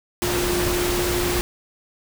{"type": "tone in noise", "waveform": "sine", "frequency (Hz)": 353.9, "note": "F4", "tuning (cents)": 23, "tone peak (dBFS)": -23, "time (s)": [0.22, 1.41], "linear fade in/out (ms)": 0, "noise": "pink", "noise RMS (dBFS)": -24, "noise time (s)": [0.22, 1.41], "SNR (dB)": -2, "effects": []}